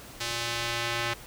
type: tone with band-pass filter sweep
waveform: square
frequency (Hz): 117.7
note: A#2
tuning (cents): +17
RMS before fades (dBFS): -31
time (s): 0.2-1.14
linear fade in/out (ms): 10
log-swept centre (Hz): 4700 to 2400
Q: 0.82
effects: pink hiss -46 dBFS RMS until 1.26 s